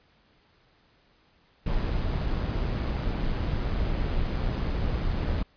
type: noise with amplitude modulation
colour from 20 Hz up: brown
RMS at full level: -26 dBFS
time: 1.66-5.43 s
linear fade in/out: 5 ms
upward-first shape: sine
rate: 121 Hz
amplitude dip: 30%
effects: pink hiss -63 dBFS RMS until 5.56 s + resampled to 11025 Hz